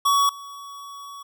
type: tone with level steps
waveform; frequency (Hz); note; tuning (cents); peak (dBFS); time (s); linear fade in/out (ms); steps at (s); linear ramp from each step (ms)
square; 1126; C#6; +27; -17 / -37; 0.05-1.23; 10; 0.29; 2
effects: none